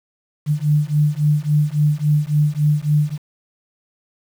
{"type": "beating tone pair", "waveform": "sine", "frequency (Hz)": [147.5, 151.1], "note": ["D3", "D3"], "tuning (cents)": [8, 50], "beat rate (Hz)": 3.6, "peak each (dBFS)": -17, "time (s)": [0.46, 3.18], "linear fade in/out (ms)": 50, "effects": ["7-bit"]}